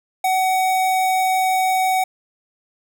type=tone with notch filter; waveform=square; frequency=751 Hz; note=F#5; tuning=26 cents sharp; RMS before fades=-18 dBFS; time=0.24-2.04 s; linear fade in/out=5 ms; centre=4800 Hz; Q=1.9; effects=none